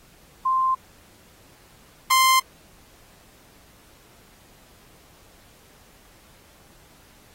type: tone pair in turn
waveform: sine / sawtooth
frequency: 1046 / 1046 Hz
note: C6 / C6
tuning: -1 / -1 cents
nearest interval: unison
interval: 0 cents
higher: neither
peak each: -18 / -11 dBFS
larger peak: second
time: 0.45-0.75 / 2.1-2.4 s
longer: neither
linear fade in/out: 10 ms
effects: pink hiss -54 dBFS RMS until 7.34 s + AAC 48 kbps